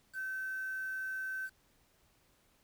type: tone with quantisation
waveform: sine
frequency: 1537 Hz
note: G6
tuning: 35 cents flat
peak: -36 dBFS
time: 0.13-1.5 s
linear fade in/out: 50 ms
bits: 9
effects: pink hiss -70 dBFS RMS until 2.63 s